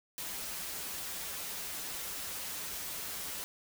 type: noise with comb filter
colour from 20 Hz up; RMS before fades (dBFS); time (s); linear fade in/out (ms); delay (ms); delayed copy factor
white; -40; 0.18-3.44; 0; 8.4; -0.55
effects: none